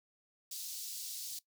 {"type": "high-pass noise", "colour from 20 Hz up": "pink", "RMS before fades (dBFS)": -43, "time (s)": [0.51, 1.39], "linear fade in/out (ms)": 5, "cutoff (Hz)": 4200, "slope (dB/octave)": 24, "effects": ["noise-tail reverb RT60 0.1 s tail -18 dB re dry"]}